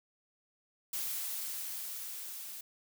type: noise with level ramp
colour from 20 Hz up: blue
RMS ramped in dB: -36 to -45 dBFS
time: 0.93-2.61 s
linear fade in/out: 5 ms
effects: none